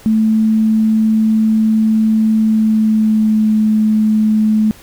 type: tone with pitch glide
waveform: sine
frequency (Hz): 219.2 to 215.9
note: A3 to A3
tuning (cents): -6 to -33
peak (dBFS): -9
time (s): 0.06-4.71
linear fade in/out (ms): 0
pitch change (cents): -27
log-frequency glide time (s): 2.36-3.53
effects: pink hiss -41 dBFS RMS until 4.82 s

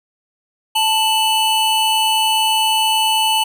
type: tone pair together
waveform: square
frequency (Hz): 880 / 2969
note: A5 / F#7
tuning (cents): 0 / +5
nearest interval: octave + major sixth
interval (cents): 2105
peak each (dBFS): -17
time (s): 0.75-3.44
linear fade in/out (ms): 10
effects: none

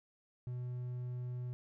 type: tone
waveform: triangle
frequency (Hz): 123.9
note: B2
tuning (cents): +6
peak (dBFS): -36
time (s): 0.47-1.53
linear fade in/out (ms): 0
effects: none

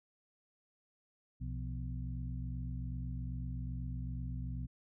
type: harmonic tone with a mistuned harmonic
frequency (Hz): 62.5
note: B1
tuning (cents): +21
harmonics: 1 / 2 / 3 / 4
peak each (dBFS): -40 / -41 / -47 / -49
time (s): 1.4-4.67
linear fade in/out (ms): 20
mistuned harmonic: 3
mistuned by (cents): -140
effects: none

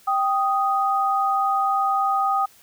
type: tone pair together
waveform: sine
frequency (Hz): 784 / 1244.5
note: G5 / D#6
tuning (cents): 0 / 0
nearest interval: minor sixth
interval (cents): 800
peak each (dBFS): -21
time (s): 0.07-2.46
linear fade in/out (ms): 10
effects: white hiss -53 dBFS RMS until 2.62 s

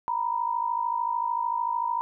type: tone pair together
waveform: sine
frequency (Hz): 934.4 / 987.8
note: A#5 / B5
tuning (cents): +4 / 0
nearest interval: minor second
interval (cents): 96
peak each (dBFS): -27 / -28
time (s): 0.08-2.01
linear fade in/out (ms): 0
effects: none

